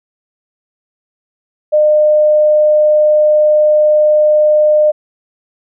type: tone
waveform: sine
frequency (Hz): 606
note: D#5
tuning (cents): -46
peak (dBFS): -6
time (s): 1.72-4.92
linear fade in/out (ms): 20
effects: none